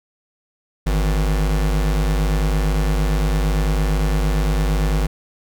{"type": "tone pair together", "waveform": "square", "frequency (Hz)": [50.4, 160], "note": ["G1", "D#3"], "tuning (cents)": [49, 49], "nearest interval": "octave + minor sixth", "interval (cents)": 2000, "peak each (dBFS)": [-17, -26], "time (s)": [0.86, 5.07], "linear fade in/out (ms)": 10, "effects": []}